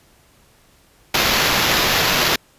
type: noise with sample-and-hold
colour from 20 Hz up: white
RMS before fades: -17 dBFS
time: 1.14-2.36 s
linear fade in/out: 5 ms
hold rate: 8820 Hz
effects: pink hiss -54 dBFS RMS until 2.58 s + resampled to 32000 Hz